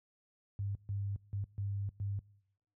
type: tone bursts at uneven times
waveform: sine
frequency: 100 Hz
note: G2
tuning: 35 cents sharp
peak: -33 dBFS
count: 5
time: 0.59-0.75 / 0.89-1.16 / 1.33-1.44 / 1.58-1.89 / 2-2.19 s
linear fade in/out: 0 ms
effects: noise-tail reverb RT60 0.8 s tail -24 dB re dry + high-pass 60 Hz 12 dB/octave